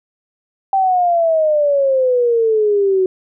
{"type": "exponential sweep", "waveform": "sine", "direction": "down", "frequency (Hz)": [783, 370], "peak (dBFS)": -11, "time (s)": [0.73, 3.06], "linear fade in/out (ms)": 2, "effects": []}